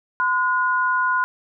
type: tone pair together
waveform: sine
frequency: 1021 / 1445 Hz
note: C6 / F#6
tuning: -43 / -41 cents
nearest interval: tritone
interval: 602 cents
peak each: -20 dBFS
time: 0.2-1.24 s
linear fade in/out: 0 ms
effects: none